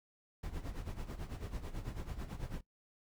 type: noise with tremolo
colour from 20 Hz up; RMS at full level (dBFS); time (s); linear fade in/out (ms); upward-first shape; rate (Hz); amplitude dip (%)
brown; -39; 0.43-2.61; 5; sine; 9.1; 75
effects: noise-tail reverb RT60 0.1 s tail -18 dB re dry